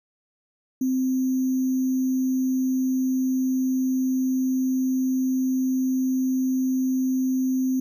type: tone with sample-and-hold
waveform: sine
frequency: 259.9 Hz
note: C4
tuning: 11 cents flat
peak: -20 dBFS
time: 0.81-7.8 s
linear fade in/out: 5 ms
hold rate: 6300 Hz
effects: none